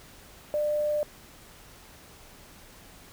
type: tone with quantisation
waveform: sine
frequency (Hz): 597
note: D5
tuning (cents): +28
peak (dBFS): -24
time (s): 0.54-1.03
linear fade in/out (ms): 0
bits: 8
effects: pink hiss -51 dBFS RMS until 3.12 s